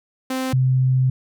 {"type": "tone pair in turn", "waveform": ["sawtooth", "sine"], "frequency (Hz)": [260.3, 129.59], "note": ["C4", "C3"], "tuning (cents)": [-9, -16], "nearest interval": "octave", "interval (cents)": 1207, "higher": "first", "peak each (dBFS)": [-18, -14], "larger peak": "second", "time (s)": [[0.3, 0.53], [0.53, 1.1]], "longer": "second", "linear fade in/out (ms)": 5, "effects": []}